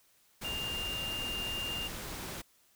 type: tone in noise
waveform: sine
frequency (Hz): 2803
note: F7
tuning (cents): +6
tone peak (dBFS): -35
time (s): 0.44-1.88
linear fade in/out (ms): 10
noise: pink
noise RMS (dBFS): -41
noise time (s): 0.41-2.42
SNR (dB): +3
effects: white hiss -67 dBFS RMS until 2.75 s